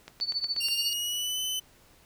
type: click train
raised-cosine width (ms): 0.2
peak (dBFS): -24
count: 6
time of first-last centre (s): 0.08-0.685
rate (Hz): 8.26
type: tone with tremolo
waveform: sine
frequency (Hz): 4490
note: C#8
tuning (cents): +21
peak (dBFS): -24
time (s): 0.21-0.93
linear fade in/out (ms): 0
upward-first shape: triangle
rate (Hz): 14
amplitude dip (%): 95
type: tone with pitch glide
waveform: sawtooth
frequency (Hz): 2793 to 3028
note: F7 to F#7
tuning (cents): -1 to +39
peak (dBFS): -26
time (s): 0.6-1.6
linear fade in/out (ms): 10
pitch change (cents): +140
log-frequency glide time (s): 0.72-1.4
effects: pink hiss -59 dBFS RMS until 2.05 s